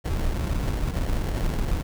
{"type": "noise with sample-and-hold", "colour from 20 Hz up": "brown", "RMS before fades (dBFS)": -25, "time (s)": [0.04, 1.83], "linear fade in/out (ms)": 20, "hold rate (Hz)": 1225, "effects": []}